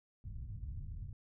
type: low-pass noise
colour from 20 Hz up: white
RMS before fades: -44 dBFS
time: 0.24-1.13 s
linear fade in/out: 2 ms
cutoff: 110 Hz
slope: 24 dB/octave
effects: none